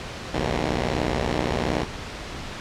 5% pulse beating tone pair, 61.2 / 77.2 Hz, B1 / D#2, -15 / -13 cents, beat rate 16 Hz, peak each -14 / -15 dBFS, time 0.33-1.85 s, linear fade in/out 20 ms, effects pink hiss -34 dBFS RMS until 2.6 s + low-pass 5000 Hz 12 dB/octave

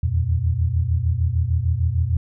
sine tone cluster, 79.7 / 86.3 / 120 Hz, D#2 / F2 / B2, +42 / -20 / -49 cents, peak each -23 / -20 / -23 dBFS, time 0.03-2.17 s, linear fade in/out 5 ms, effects none

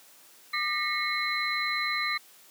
sine tone cluster, 1202 / 1832 / 1956 / 2166 / 4055 Hz, D6 / A#6 / B6 / C#7 / B7, +40 / -31 / -17 / -41 / +45 cents, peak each -32 / -37 / -37 / -30 / -33 dBFS, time 0.53-2.18 s, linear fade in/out 10 ms, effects white hiss -55 dBFS RMS until 2.5 s + high-pass 200 Hz 12 dB/octave

